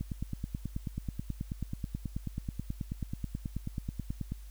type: click train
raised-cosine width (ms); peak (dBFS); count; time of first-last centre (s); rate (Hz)
5; -22; 41; 0.01-4.32; 9.28
effects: added 50 Hz sine -44 dBFS peak until 4.5 s + white hiss -61 dBFS RMS until 4.5 s